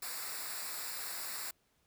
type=noise with comb filter; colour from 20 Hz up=white; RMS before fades=-41 dBFS; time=0.02-1.51 s; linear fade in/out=5 ms; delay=0.32 ms; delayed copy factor=-0.75; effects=pink hiss -74 dBFS RMS until 1.86 s